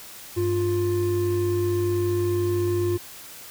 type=tone pair together; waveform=triangle; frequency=98.7 / 351.7 Hz; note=G2 / F4; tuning=+12 / +12 cents; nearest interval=octave + minor seventh; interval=2200 cents; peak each=-24 / -20 dBFS; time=0.36-2.98 s; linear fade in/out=20 ms; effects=white hiss -42 dBFS RMS until 3.5 s